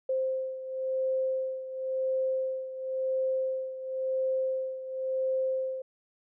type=beating tone pair; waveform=sine; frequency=523.3 / 524.25 Hz; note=C5 / C5; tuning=0 / +3 cents; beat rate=0.95 Hz; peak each=-29 / -34 dBFS; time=0.09-5.82 s; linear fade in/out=5 ms; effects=none